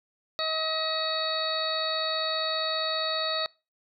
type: harmonic tone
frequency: 635 Hz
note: D#5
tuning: 35 cents sharp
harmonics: 1 / 2 / 3 / 4 / 6 / 7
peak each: -32 / -33 / -38 / -42 / -32 / -32 dBFS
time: 0.39-3.46 s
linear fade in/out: 0 ms
effects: noise-tail reverb RT60 0.3 s tail -24 dB re dry